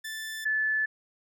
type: tone pair in turn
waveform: sawtooth / sine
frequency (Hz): 1760 / 1737.8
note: A6 / A6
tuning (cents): 0 / -22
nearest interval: unison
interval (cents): 22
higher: first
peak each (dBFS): -31 / -24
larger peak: second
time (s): 0.04-0.45 / 0.45-0.86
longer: neither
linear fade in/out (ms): 10
effects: none

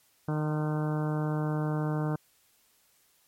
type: harmonic tone with a mistuned harmonic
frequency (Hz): 152.7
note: D#3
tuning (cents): -32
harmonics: 1 / 2 / 3 / 4 / 5 / 6 / 7 / 8 / 9 / 10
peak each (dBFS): -28 / -34 / -38 / -40 / -42 / -44 / -45 / -46 / -47 / -48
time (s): 0.28-2.16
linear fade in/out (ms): 5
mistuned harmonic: 7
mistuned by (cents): -24
effects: white hiss -66 dBFS RMS until 3.27 s + MP3 64 kbps

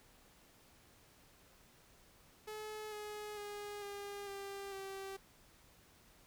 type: tone with pitch steps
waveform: sawtooth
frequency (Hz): 428.6 / 420.3 / 412.1 / 404.1 / 396.2 / 388.5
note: A4 / G#4 / G#4 / G#4 / G4 / G4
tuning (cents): -45 / +21 / -13 / -47 / +18 / -16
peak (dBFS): -40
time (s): 2.47-5.17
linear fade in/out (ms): 10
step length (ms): 450
effects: pink hiss -65 dBFS RMS until 6.26 s

